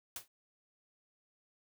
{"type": "noise with exponential decay", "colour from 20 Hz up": "white", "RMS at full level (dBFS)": -38, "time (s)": [0.16, 0.28], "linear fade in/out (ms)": 2, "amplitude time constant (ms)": 25, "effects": []}